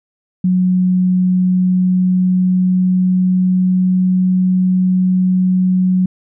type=tone with pitch glide; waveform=sine; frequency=183.1 to 184.37 Hz; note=F#3 to F#3; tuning=-18 to -6 cents; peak=-10 dBFS; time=0.44-6.06 s; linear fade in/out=5 ms; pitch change=+12 cents; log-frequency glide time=1.23-4.26 s; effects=none